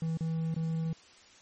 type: tone with dropouts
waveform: triangle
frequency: 162.3 Hz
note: E3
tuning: 27 cents flat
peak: -27 dBFS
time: 0.02-0.93 s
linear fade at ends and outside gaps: 2 ms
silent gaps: 0.173-0.207 / 0.543-0.563 s
effects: white hiss -57 dBFS RMS until 1.41 s + MP3 32 kbps